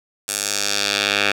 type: tone with band-pass filter sweep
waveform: 10% pulse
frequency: 101.4 Hz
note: G#2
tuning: 41 cents flat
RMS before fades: -21 dBFS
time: 0.28-1.32 s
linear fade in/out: 5 ms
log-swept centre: 8800 to 2500 Hz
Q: 1.4
effects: none